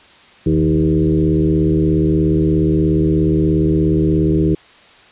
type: tone with frequency modulation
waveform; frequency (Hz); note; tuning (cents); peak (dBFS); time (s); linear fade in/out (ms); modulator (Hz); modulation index
sine; 240; B3; -49; -11; 0.46-4.55; 5; 76.9; 2.1
effects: white hiss -45 dBFS RMS until 5.11 s + resampled to 8000 Hz